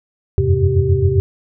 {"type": "tone cluster", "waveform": "sine", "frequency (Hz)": [84.3, 91.7, 99.1, 130.1, 389.4], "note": ["E2", "F#2", "G2", "C3", "G4"], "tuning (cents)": [39, -15, 19, -9, -12], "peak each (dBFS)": -18, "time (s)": [0.38, 1.2], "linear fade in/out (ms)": 0, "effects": []}